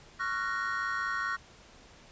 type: chord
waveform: triangle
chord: Gb major seventh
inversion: second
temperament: equal with one note detuned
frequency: 1108.7 / 1375.3 / 1480 / 1864.7 Hz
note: Db6 / F6 / Gb6 / Bb6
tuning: 0 / -27 / 0 / 0 cents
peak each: -34 dBFS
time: 0.19-1.37 s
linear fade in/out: 20 ms
effects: pink hiss -55 dBFS RMS until 2.11 s + resampled to 16000 Hz